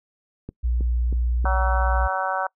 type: click train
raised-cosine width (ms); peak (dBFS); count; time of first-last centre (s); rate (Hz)
3; -20; 4; 0.49-1.445; 3.14
type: tone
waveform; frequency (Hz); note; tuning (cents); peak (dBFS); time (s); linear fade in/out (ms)
sine; 59.9; A#1; +48; -19; 0.63-2.08; 20
type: harmonic tone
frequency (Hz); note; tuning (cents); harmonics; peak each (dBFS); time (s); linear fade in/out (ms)
189; F#3; +37; 3 / 4 / 5 / 6 / 7 / 8; -30 / -27 / -28 / -31 / -30 / -30; 1.45-2.47; 5
effects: noise-tail reverb RT60 0.1 s tail -25 dB re dry